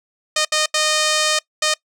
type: tone bursts at uneven times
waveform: 5% pulse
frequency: 615 Hz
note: D#5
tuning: 20 cents flat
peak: -4 dBFS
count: 4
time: 0.36-0.45 / 0.52-0.66 / 0.74-1.39 / 1.62-1.74 s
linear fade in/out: 5 ms
effects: noise-tail reverb RT60 0.1 s tail -22 dB re dry + low-pass 11000 Hz 12 dB/octave